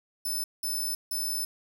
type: tone bursts at uneven times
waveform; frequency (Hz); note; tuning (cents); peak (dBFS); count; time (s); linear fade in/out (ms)
5% pulse; 5274; E8; 0; -23; 3; 0.25-0.44 / 0.63-0.95 / 1.11-1.45; 5
effects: 10-bit